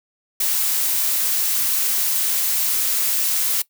blue noise, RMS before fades -20 dBFS, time 0.4-3.62 s, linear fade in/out 5 ms, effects noise-tail reverb RT60 0.1 s tail -19 dB re dry

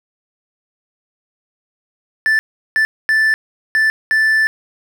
triangle tone bursts at uneven times, 1760 Hz, A6, in tune, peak -9 dBFS, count 5, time 2.26-2.39 / 2.76-2.85 / 3.09-3.34 / 3.75-3.9 / 4.11-4.47 s, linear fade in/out 0 ms, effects none

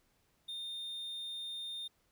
triangle tone, 3640 Hz, A#7, 42 cents flat, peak -38 dBFS, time 0.48-1.88 s, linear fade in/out 10 ms, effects pink hiss -74 dBFS RMS until 2.11 s

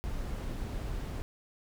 brown noise, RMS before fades -36 dBFS, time 0.04-1.22 s, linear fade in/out 0 ms, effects none

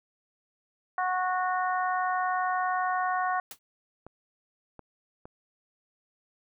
harmonic tone, 367.5 Hz, F#4, 12 cents flat, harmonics 2 / 3 / 4 / 5, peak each -28 / -30 / -34 / -37 dBFS, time 0.98-3.4 s, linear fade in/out 2 ms
white noise with exponential decay, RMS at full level -36 dBFS, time 3.51-3.59 s, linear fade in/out 2 ms, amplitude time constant 16 ms
clicks, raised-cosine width 1 ms, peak -30 dBFS, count 3, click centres 4.066 / 4.793 / 5.255 s
effects none

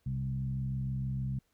sine tone with frequency modulation, 130.2 Hz, C3, 8 cents flat, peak -31 dBFS, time 0.06-1.39 s, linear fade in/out 5 ms, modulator 66.5 Hz, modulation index 0.72, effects pink hiss -75 dBFS RMS until 1.53 s

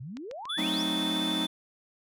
sine exponential sweep, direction up, 115 to 6040 Hz, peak -37 dBFS, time 0-0.83 s, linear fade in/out 10 ms
click train, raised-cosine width 0.2 ms, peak -27 dBFS, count 8, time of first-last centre 0.17-1.166 s, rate 7.03 Hz
triangle tone with pitch glide, 3450 to 3492 Hz, A7 to A7, -35 to -14 cents, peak -29 dBFS, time 0.49-1.47 s, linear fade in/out 10 ms, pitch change +21 cents, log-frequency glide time 0.72-1.2 s
45% pulse chord, F# diminished seventh, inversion none, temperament equal, 185 / 220 / 261.6 / 311.1 Hz, F#3 / A3 / C4 / Eb4, 0 / 0 / 0 / 0 cents, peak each -36 / -36 / -36 / -32 dBFS, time 0.57-1.47 s, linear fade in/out 20 ms
effects none

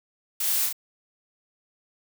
blue noise with echo, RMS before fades -27 dBFS, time 0.4-0.66 s, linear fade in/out 5 ms, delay 34 ms, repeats 2, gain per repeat -2 dB, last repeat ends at 0.728 s, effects none

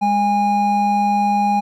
triangle tone pair together, 204.7 / 818 Hz, G#3 / G#5, -25 / -26 cents, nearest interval 2 octaves, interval 2399 cents, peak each -18 / -13 dBFS, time 0.01-1.61 s, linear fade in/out 20 ms, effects none

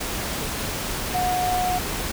sine tone in noise, 727 Hz, F#5, 31 cents flat, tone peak -21 dBFS, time 1.14-1.79 s, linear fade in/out 10 ms, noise pink, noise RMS -28 dBFS, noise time 0-2.12 s, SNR +4 dB, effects none

